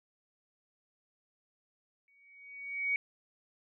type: tone with exponential growth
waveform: sine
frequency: 2249 Hz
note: C#7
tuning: 24 cents sharp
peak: -26 dBFS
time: 2.08-2.96 s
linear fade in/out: 1 ms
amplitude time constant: 190 ms
effects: none